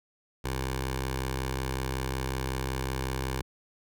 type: tone with notch filter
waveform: 10% pulse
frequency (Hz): 65.41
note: C2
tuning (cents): 0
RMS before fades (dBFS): -32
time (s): 0.44-3.42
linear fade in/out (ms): 10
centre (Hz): 230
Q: 1.1
effects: none